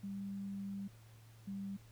sine tone pair in turn, 197.5 / 196.75 Hz, G3 / G3, +13 / +7 cents, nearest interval unison, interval 6 cents, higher first, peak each -40 / -40 dBFS, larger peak neither, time 0.03-0.88 / 1.47-1.77 s, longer first, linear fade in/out 10 ms, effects added 112 Hz sine -57 dBFS peak until 1.91 s + pink hiss -66 dBFS RMS until 1.91 s

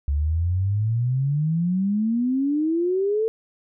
sine exponential sweep, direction up, 69.3 to 452.9 Hz, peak -19 dBFS, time 0.08-3.28 s, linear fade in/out 0 ms, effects none

